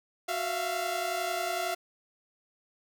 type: tone cluster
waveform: sawtooth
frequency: 368 / 663 / 694 Hz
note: F#4 / E5 / F5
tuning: -9 / +10 / -11 cents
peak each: -34 / -31 / -28 dBFS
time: 0.28-1.75 s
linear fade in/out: 10 ms
effects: none